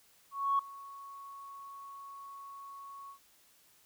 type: tone with ADSR envelope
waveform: sine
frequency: 1108.7 Hz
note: C#6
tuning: in tune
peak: -24 dBFS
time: 0.31-3.19 s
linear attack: 280 ms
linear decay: 4 ms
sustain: -21 dB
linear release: 96 ms
effects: tanh soft clip ceiling -20 dBFS + white hiss -65 dBFS RMS until 3.85 s